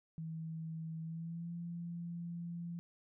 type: tone with pitch glide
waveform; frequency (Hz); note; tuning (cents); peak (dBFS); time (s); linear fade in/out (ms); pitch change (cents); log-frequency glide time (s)
sine; 161.4 to 171; E3 to F3; -36 to -36; -40; 0.18-2.79; 0; +100; 1.02-1.52
effects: none